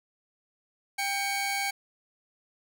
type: tone pair together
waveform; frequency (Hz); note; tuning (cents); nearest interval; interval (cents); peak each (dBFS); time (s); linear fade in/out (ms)
sawtooth; 792.7 / 2240; G5 / C#7; +19 / +18; octave + tritone; 1799; -27; 0.98-1.71; 10
effects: none